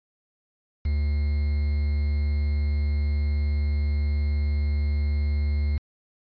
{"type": "tone with quantisation", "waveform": "triangle", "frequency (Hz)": 73.42, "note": "D2", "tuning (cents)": 0, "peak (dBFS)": -19, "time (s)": [0.85, 5.78], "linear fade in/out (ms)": 5, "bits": 7, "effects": ["resampled to 11025 Hz"]}